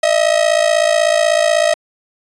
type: ring-modulated tone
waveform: 45% pulse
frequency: 636 Hz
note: D#5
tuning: 38 cents sharp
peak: -8 dBFS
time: 0.03-1.74 s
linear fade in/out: 0 ms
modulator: 28.1 Hz
effects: resampled to 22050 Hz